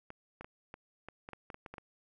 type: clicks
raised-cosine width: 0.5 ms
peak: -30 dBFS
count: 12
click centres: 0.104 / 0.41 / 0.445 / 0.741 / 1.086 / 1.289 / 1.333 / 1.502 / 1.544 / 1.662 / 1.74 / 1.782 s
effects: none